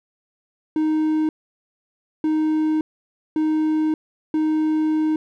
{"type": "tone bursts at uneven times", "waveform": "triangle", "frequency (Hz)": 311.1, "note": "D#4", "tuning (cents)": 0, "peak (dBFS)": -15, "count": 4, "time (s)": [[0.76, 1.29], [2.24, 2.81], [3.36, 3.94], [4.34, 5.16]], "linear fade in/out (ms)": 2, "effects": []}